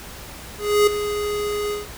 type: tone with ADSR envelope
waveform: square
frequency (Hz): 415.3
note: G#4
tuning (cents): 0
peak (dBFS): -12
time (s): 0.58-1.88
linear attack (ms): 290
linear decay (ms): 7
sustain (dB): -11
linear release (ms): 170
effects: added 60 Hz sine -43 dBFS peak until 1.97 s + pink hiss -38 dBFS RMS until 1.97 s